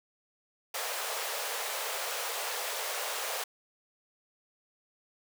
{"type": "high-pass noise", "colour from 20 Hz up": "pink", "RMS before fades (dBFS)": -35, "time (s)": [0.74, 3.44], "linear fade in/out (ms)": 5, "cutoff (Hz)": 460, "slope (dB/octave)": 48, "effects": []}